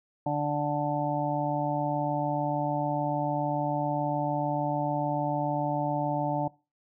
harmonic tone, 146.83 Hz, D3, in tune, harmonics 1 / 2 / 4 / 5 / 6, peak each -32 / -32 / -32 / -32 / -32 dBFS, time 0.26-6.48 s, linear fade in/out 5 ms, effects noise-tail reverb RT60 0.3 s tail -22 dB re dry

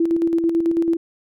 sine tone with tremolo, 333.3 Hz, E4, 19 cents sharp, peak -14 dBFS, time 0-0.97 s, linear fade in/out 5 ms, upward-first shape square, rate 9.1 Hz, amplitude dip 45%, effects none

